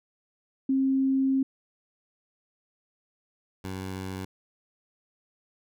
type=tone pair in turn; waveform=sine / 15% pulse; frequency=267.4 / 94.54 Hz; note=C4 / F#2; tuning=+38 / +38 cents; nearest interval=octave + tritone; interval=1800 cents; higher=first; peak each=-21 / -27 dBFS; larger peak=first; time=0.69-1.43 / 3.64-4.25 s; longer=first; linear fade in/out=5 ms; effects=none